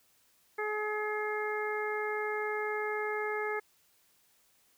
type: harmonic tone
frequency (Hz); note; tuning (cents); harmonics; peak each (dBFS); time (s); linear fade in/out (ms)
423.9; G#4; +35; 1 / 2 / 3 / 4 / 5; -34 / -39 / -40 / -39 / -39; 0.58-3.6; 10
effects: white hiss -68 dBFS RMS until 4.77 s